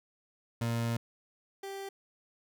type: tone pair in turn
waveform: 30% pulse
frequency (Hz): 116.54 / 392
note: A#2 / G4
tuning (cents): 0 / 0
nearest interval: octave + major sixth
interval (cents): 2100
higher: second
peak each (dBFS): -27 / -36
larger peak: first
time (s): 0.61-0.97 / 1.63-1.89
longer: first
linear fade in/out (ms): 5
effects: none